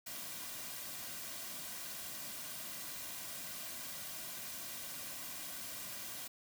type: noise with comb filter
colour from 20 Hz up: white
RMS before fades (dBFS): -45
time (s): 0.06-6.28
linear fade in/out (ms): 10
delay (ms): 2.3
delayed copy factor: -0.55
effects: none